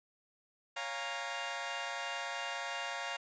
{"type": "chord", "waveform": "15% pulse", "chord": "Bb minor seventh", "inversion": "first", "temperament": "equal with one note detuned", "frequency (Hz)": [554.4, 698.5, 816.3, 932.3], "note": ["Db5", "F5", "Ab5", "Bb5"], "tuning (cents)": [0, 0, -30, 0], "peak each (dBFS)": [-38, -35, -39, -35], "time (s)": [0.76, 3.17], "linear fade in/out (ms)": 10, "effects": ["resampled to 16000 Hz"]}